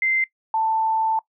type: tone pair in turn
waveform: sine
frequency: 2080 / 886.2 Hz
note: C7 / A5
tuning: -11 / +12 cents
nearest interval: octave + minor third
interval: 1477 cents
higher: first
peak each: -18 dBFS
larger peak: neither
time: 0.02-0.24 / 0.54-1.19 s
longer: second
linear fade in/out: 2 ms
effects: noise-tail reverb RT60 0.1 s tail -20 dB re dry